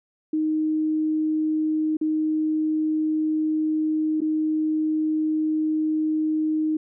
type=tone with dropouts; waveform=sine; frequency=311.1 Hz; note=D#4; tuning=in tune; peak=-20 dBFS; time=0.33-6.77 s; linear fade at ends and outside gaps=5 ms; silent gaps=1.97-2.012 / 4.206-4.216 s; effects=none